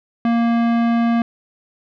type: tone with tanh clipping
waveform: sine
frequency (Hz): 233.1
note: A#3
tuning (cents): 0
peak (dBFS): -16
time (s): 0.25-1.22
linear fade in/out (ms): 2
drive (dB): 18
effects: none